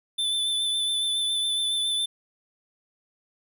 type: tone with vibrato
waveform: square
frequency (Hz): 3520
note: A7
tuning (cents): 0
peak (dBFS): -24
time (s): 0.18-2.06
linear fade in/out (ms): 10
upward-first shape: sine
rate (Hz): 7.2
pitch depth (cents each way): 22
effects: none